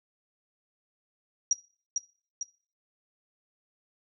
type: tone with echo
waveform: sine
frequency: 5740 Hz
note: F8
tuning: 47 cents sharp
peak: -19 dBFS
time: 1.51-1.53 s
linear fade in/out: 2 ms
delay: 450 ms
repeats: 2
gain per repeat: -5 dB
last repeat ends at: 2.43 s
effects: noise-tail reverb RT60 0.4 s tail -21 dB re dry